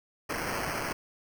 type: noise with sample-and-hold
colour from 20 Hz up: white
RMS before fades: -33 dBFS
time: 0.29-0.93 s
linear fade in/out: 10 ms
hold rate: 3675 Hz
effects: none